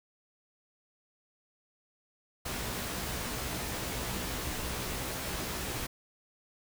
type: noise with comb filter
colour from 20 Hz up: pink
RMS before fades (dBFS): -36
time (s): 2.45-5.87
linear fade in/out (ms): 10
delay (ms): 16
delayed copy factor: +0.6
effects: none